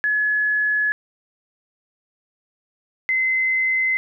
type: tone pair in turn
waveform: sine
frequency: 1700 / 2055 Hz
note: G#6 / C7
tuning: +40 / -32 cents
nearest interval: minor third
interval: 328 cents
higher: second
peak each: -17 dBFS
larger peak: neither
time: 0.04-0.92 / 3.09-3.97 s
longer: neither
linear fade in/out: 0 ms
effects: none